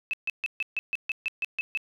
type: tone bursts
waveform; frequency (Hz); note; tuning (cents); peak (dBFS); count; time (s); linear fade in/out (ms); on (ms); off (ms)
sine; 2613; E7; -16; -25; 11; 0.11-1.774; 0; 24; 140
effects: none